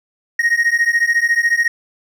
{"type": "beating tone pair", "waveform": "triangle", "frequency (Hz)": [1864.7, 1878.7], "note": ["A#6", "A#6"], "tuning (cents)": [0, 13], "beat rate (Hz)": 14, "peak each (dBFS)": -14, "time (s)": [0.39, 1.68], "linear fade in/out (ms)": 5, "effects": []}